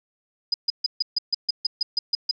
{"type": "tone bursts", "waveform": "sine", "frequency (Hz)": 4967, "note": "D#8", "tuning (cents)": -4, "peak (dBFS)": -18, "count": 12, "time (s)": [0.52, 2.312], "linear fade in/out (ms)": 5, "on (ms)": 21, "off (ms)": 140, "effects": []}